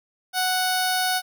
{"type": "tone with notch filter", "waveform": "10% pulse", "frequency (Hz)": 740, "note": "F#5", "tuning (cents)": 0, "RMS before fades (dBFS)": -23, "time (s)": [0.33, 1.22], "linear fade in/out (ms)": 50, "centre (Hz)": 2500, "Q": 1.3, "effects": []}